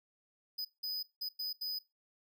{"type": "tone bursts at uneven times", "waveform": "square", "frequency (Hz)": 4994, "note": "D#8", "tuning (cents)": 6, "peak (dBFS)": -36, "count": 5, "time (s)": [[0.58, 0.65], [0.83, 1.03], [1.21, 1.29], [1.39, 1.53], [1.61, 1.79]], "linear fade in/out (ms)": 10, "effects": ["noise-tail reverb RT60 0.2 s tail -19 dB re dry"]}